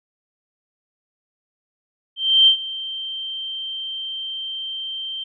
sine tone with ADSR envelope, 3136 Hz, G7, in tune, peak -8 dBFS, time 2.16-5.24 s, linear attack 310 ms, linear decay 94 ms, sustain -18 dB, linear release 9 ms, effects none

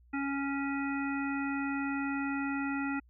harmonic tone, 277.6 Hz, C#4, 3 cents sharp, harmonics 1 / 3 / 5 / 7 / 9, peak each -32 / -41 / -39 / -42 / -43 dBFS, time 0.13-3 s, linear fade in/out 10 ms, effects added 60 Hz sine -58 dBFS peak until 3.09 s

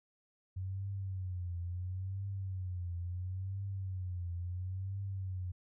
sine tone with vibrato, 92.5 Hz, F#2, in tune, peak -36 dBFS, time 0.56-5.52 s, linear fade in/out 10 ms, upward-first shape triangle, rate 0.73 Hz, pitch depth 120 cents each way, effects none

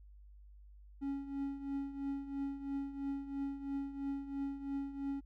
triangle tone with tremolo, 277.2 Hz, C#4, in tune, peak -32 dBFS, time 1.01-5.21 s, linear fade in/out 20 ms, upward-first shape triangle, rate 3 Hz, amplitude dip 75%, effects added 50 Hz sine -54 dBFS peak until 5.25 s

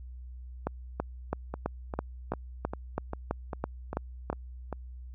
two click trains, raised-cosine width 1 ms, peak -15 / -20 dBFS, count 12 / 9, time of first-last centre 0.67-4.3 / 1.54-4.727 s, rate 3.03 / 2.51 Hz, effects added 62 Hz sine -41 dBFS peak until 5.14 s

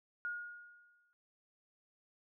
sine tone with exponential decay, 1434 Hz, F6, 45 cents sharp, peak -35 dBFS, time 0.25-1.13 s, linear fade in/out 0 ms, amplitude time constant 190 ms, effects none

